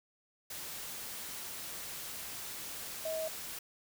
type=tone in noise; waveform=sine; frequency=637 Hz; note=D#5; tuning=41 cents sharp; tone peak=-34 dBFS; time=3.05-3.28 s; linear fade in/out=5 ms; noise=white; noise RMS=-43 dBFS; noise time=0.5-3.59 s; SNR=+6 dB; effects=none